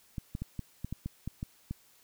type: clicks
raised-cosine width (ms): 5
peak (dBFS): -23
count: 10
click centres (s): 0.182 / 0.351 / 0.42 / 0.593 / 0.846 / 0.926 / 1.06 / 1.276 / 1.429 / 1.71
effects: white hiss -63 dBFS RMS until 2.03 s